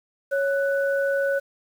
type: tone pair together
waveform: sine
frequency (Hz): 554 / 1487.1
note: C#5 / F#6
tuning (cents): -1 / +8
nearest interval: octave + perfect fourth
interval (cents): 1709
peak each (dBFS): -21 / -27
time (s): 0.31-1.4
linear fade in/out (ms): 20
effects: 8-bit